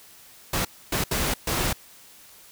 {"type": "noise bursts at uneven times", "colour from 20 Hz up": "pink", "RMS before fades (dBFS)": -25, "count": 4, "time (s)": [[0.53, 0.65], [0.92, 1.04], [1.11, 1.34], [1.47, 1.73]], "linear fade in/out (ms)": 5, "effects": ["white hiss -50 dBFS RMS until 2.51 s"]}